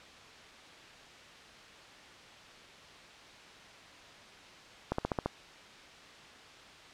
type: slowing click train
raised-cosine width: 1 ms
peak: -16 dBFS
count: 6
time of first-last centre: 4.92-5.26 s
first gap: 64 ms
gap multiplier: 1.03
effects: white hiss -52 dBFS RMS until 6.93 s + low-pass 4000 Hz 12 dB/octave